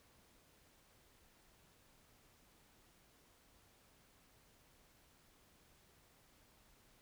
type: silence
effects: pink hiss -69 dBFS RMS until 7.01 s